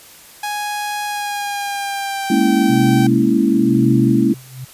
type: tone with pitch glide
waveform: sawtooth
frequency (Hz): 830.6 to 775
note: G#5 to G5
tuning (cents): 0 to -20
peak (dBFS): -17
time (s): 0.43-3.07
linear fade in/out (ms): 5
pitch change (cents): -120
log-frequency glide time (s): 1.05-2.5
type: chord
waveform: sine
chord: A# half-diminished seventh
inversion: third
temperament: equal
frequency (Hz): 207.7 / 233.1 / 277.2 / 329.6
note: G#3 / A#3 / C#4 / E4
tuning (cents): 0 / 0 / 0 / 0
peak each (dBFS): -17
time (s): 2.3-4.34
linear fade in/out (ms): 5
type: tone with tremolo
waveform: sine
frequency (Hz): 129.5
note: C3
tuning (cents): -17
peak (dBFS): -15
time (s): 2.69-4.65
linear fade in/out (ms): 10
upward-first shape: sine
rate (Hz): 0.99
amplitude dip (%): 95
effects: white hiss -42 dBFS RMS until 4.73 s + resampled to 32000 Hz